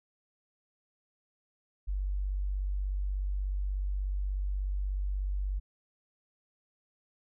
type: tone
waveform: sine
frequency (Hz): 48.28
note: G1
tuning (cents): -26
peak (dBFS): -29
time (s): 1.87-5.6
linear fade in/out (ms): 20
effects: none